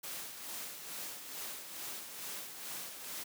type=noise with tremolo; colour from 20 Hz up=white; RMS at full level=-42 dBFS; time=0.03-3.24 s; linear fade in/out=10 ms; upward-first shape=sine; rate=2.3 Hz; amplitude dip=50%; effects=high-pass 150 Hz 12 dB/octave